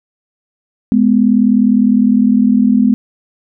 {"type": "tone pair together", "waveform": "sine", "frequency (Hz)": [210.1, 249.9], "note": ["G#3", "B3"], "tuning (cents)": [20, 21], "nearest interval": "minor third", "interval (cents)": 301, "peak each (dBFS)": -10, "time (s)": [0.92, 2.94], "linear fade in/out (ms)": 0, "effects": []}